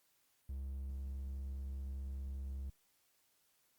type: tone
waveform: triangle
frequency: 67.5 Hz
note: C#2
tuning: 45 cents flat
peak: -38 dBFS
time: 0.49-2.7 s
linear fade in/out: 5 ms
effects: white hiss -75 dBFS RMS until 3.78 s + Opus 48 kbps